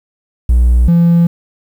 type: tone pair in turn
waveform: triangle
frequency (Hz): 60.2 / 170.27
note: B1 / F3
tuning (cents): -44 / -44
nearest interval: octave + tritone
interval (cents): 1800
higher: second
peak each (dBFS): -3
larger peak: neither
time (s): 0.49-0.88 / 0.88-1.27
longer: neither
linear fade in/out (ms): 5
effects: tanh soft clip ceiling 0 dBFS + 7-bit